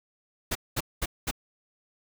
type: noise bursts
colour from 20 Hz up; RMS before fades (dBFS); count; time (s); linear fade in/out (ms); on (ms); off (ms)
pink; -28; 4; 0.51-1.312; 10; 43; 210
effects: none